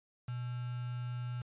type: tone with quantisation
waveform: sine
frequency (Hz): 122.5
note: B2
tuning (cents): -14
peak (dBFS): -36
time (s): 0.28-1.42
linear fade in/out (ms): 5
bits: 8
effects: resampled to 8000 Hz